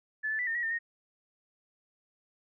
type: tone with pitch steps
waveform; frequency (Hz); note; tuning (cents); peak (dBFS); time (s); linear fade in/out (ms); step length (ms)
sine; 1734 / 1750 / 1974 / 1821 / 1916 / 1809 / 1860; A6 / A6 / B6 / A#6 / A#6 / A6 / A#6; -26 / -10 / -1 / -41 / +47 / +48 / -4; -29; 0.23-0.79; 20; 80
effects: none